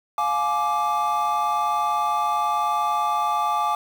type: chord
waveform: triangle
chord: D diminished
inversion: first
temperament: just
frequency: 704.8 / 845.8 / 1174.7 Hz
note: F5 / Ab5 / D6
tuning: +16 / +31 / 0 cents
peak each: -26 / -22 / -21 dBFS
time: 0.18-3.75 s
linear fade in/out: 2 ms
effects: 7-bit